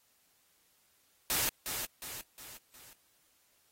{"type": "noise with echo", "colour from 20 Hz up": "white", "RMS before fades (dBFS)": -31, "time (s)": [1.3, 1.49], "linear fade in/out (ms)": 0, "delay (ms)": 360, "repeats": 4, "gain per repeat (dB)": -6, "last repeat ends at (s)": 2.93, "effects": ["white hiss -70 dBFS RMS until 3.71 s", "AAC 48 kbps"]}